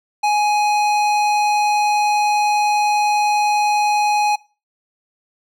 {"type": "tone with tanh clipping", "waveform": "sine", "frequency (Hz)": 835, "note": "G#5", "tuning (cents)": 9, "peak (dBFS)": -16, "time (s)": [0.23, 4.36], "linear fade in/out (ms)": 10, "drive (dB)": 17, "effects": ["noise-tail reverb RT60 0.3 s tail -20 dB re dry"]}